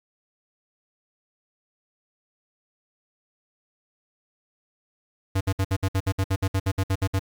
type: tone bursts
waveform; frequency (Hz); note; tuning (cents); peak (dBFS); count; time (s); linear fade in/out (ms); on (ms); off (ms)
square; 96; G2; -36; -21; 16; 5.35-7.194; 10; 59; 60
effects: 9-bit